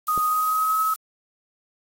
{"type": "noise", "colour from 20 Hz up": "violet", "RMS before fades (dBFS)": -32, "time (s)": [0.07, 0.96], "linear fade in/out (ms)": 0}
{"type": "tone with pitch glide", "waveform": "sine", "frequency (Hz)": [1244.5, 1285.4], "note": ["D#6", "E6"], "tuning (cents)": [0, -44], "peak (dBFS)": -19, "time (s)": [0.08, 0.94], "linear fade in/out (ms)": 5, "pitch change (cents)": 56, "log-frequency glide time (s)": [0.25, 0.8]}
{"type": "click", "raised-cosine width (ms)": 2, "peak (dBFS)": -22, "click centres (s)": 0.177}
{"effects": ["AAC 48 kbps"]}